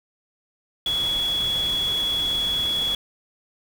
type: tone in noise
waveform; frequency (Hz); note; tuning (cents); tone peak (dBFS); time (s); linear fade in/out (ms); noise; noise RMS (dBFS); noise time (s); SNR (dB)
sine; 3367; G#7; +23; -21; 0.86-2.95; 2; pink; -35; 0.86-2.95; +11
effects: none